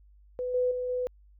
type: tone with level steps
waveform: sine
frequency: 499.5 Hz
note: B4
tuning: 20 cents sharp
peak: -29 / -23 / -29 / -27 dBFS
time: 0.39-1.07 s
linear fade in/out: 0 ms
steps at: 0.54 / 0.71 / 0.89 s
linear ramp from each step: 5 ms
effects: added 50 Hz sine -54 dBFS peak until 1.39 s